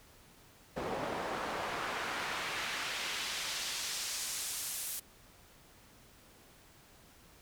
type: noise with band-pass filter sweep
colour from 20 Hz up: pink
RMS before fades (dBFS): -38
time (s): 0.76-5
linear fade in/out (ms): 10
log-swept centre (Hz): 540 to 12000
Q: 0.86
effects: pink hiss -60 dBFS RMS until 7.41 s